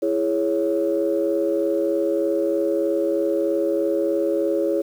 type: chord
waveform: sine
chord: C# minor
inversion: first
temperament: just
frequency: 332.6 / 415.8 / 554.4 Hz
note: E4 / G#4 / C#5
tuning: +16 / +2 / 0 cents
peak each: -22 / -23 / -22 dBFS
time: 0.02-4.82 s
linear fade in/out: 10 ms
effects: tanh soft clip ceiling -10 dBFS + 8-bit